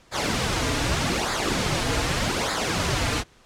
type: noise with flanger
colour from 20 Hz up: pink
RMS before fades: -24 dBFS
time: 0.11-3.24 s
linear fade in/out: 50 ms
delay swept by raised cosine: 0.34 to 5.44 ms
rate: 0.83 Hz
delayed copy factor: -0.65
effects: pink hiss -55 dBFS RMS until 3.45 s + low-pass 7000 Hz 12 dB/octave